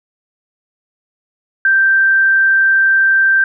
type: tone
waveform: sine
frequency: 1568 Hz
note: G6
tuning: in tune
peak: -8 dBFS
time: 1.65-3.44 s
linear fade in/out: 2 ms
effects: none